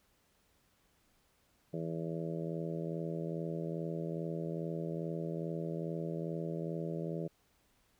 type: harmonic tone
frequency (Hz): 82.4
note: E2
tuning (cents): 0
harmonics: 2 / 3 / 4 / 5 / 6 / 7 / 8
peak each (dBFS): -38 / -50 / -43 / -43 / -46 / -45 / -51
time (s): 1.73-7.28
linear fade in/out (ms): 10
effects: pink hiss -72 dBFS RMS until 7.99 s